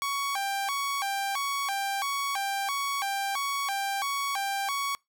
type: tone with vibrato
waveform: sawtooth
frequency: 940 Hz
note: A#5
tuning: 14 cents sharp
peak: -24 dBFS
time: 0.02-4.95 s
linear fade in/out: 0 ms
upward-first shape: square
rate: 1.5 Hz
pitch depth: 300 cents each way
effects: noise-tail reverb RT60 0.2 s tail -26 dB re dry